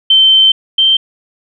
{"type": "tone pair in turn", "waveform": "sine", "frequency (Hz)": [3099, 3130], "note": ["G7", "G7"], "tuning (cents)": [-21, -3], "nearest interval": "unison", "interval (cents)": 18, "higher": "second", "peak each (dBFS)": [-4, -6], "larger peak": "first", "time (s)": [[0.1, 0.52], [0.78, 0.97]], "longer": "first", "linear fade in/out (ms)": 5, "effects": []}